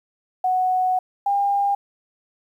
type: tone pair in turn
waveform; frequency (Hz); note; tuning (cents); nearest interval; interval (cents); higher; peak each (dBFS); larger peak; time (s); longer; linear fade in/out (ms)
sine; 740 / 802.9; F#5 / G5; 0 / +41; minor second; 141; second; -17; neither; 0.44-0.99 / 1.26-1.75; first; 5
effects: 9-bit